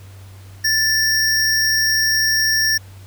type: tone pair together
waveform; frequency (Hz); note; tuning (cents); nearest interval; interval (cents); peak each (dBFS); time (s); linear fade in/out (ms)
square; 1760 / 5588; A6 / F8; 0 / 0; octave + minor sixth; 2000; -18; 0.64-2.78; 10
effects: added 96 Hz sine -37 dBFS peak until 3.06 s + pink hiss -48 dBFS RMS until 3.06 s